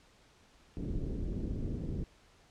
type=low-pass noise; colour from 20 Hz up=pink; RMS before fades=-36 dBFS; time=0.77-2.04 s; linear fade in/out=0 ms; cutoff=370 Hz; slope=24 dB/octave; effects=pink hiss -63 dBFS RMS until 2.5 s + low-pass 7000 Hz 12 dB/octave